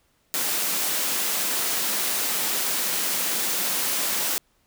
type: high-pass noise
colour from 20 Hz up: white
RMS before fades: -25 dBFS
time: 0.34-4.38 s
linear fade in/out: 0 ms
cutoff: 160 Hz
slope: 48 dB/octave
effects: pink hiss -66 dBFS RMS until 4.66 s